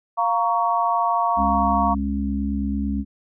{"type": "chord", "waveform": "sine", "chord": "Bb minor", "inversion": "second", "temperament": "just", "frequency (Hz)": [699.2, 932.3, 1118.8], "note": ["F5", "Bb5", "Db6"], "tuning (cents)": [2, 0, 16], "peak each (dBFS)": -22, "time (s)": [0.17, 1.95], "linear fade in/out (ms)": 20}
{"type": "harmonic tone", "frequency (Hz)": 69, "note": "C#2", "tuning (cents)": -7, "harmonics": [1, 3, 4], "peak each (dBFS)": [-26, -24, -27], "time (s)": [1.36, 3.05], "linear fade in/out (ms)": 50}
{"effects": []}